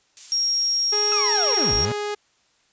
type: noise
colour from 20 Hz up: violet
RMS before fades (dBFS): -32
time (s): 0.17-1.37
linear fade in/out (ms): 0
type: tone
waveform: sine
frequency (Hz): 5588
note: F8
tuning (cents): 0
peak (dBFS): -19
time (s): 0.32-1.85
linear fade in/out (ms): 0
type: tone with pitch glide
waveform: sawtooth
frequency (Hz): 418 to 415.1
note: G#4 to G#4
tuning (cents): +11 to -1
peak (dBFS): -21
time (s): 0.92-2.15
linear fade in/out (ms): 10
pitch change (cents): -12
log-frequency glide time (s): 1.37-1.59
type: linear two-way sweep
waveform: 30% pulse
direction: down then up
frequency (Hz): 1318.5 to 41.2 to 126.9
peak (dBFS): -22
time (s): 1.12-1.92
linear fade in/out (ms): 0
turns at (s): 1.74
effects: white hiss -63 dBFS RMS until 2.72 s + resampled to 16000 Hz